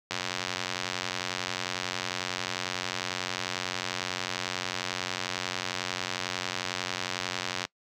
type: click train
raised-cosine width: 0.2 ms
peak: -12 dBFS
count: 688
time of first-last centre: 0.11-7.651 s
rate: 91.1 Hz
effects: noise-tail reverb RT60 0.1 s tail -24 dB re dry + high-pass 100 Hz 12 dB/octave